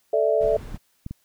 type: chord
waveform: sine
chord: A suspended fourth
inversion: none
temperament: equal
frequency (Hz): 440 / 587.3 / 659.3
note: A4 / D5 / E5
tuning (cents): 0 / 0 / 0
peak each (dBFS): -22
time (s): 0.13-0.57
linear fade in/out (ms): 5
type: noise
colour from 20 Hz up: brown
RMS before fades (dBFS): -36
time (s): 0.4-0.78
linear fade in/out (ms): 20
type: clicks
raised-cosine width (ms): 5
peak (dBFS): -20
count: 3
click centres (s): 0.745 / 1.064 / 1.11
effects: white hiss -66 dBFS RMS until 1.24 s